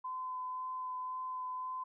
sine tone with vibrato, 1019 Hz, C6, 46 cents flat, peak -37 dBFS, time 0.04-1.84 s, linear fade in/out 10 ms, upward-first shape sine, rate 1.9 Hz, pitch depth 10 cents each way, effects none

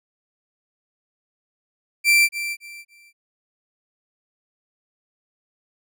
40% pulse tone with echo, 2349 Hz, D7, in tune, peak -12 dBFS, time 2.04-2.29 s, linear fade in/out 50 ms, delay 280 ms, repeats 3, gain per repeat -12 dB, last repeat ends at 3.13 s, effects none

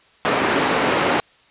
pink band-pass noise, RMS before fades -19 dBFS, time 0.25-1.2 s, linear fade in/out 0 ms, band 270 to 2300 Hz, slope 12 dB/octave, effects white hiss -54 dBFS RMS until 1.5 s + resampled to 8000 Hz

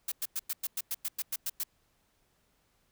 blue noise bursts, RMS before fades -33 dBFS, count 12, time 0.08-1.636 s, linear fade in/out 5 ms, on 38 ms, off 100 ms, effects pink hiss -72 dBFS RMS until 2.91 s

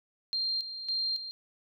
sine tone with tremolo, 4186 Hz, C8, in tune, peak -28 dBFS, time 0.33-1.31 s, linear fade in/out 0 ms, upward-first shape square, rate 1.8 Hz, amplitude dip 65%, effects none

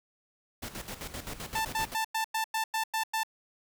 pink noise with tremolo, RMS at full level -38 dBFS, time 0.62-1.95 s, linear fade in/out 10 ms, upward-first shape square, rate 7.7 Hz, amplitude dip 70%
sawtooth tone bursts, 886 Hz, A5, 12 cents sharp, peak -24 dBFS, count 9, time 1.55-3.234 s, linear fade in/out 5 ms, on 100 ms, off 98 ms
effects none

